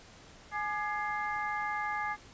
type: harmonic tone with a mistuned harmonic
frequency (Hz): 419.2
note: G#4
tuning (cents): +16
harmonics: 2 / 3 / 4 / 5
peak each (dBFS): -35 / -37 / -38 / -39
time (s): 0.51-2.17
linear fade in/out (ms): 50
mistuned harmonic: 3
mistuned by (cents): -74
effects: pink hiss -54 dBFS RMS until 2.33 s + resampled to 16000 Hz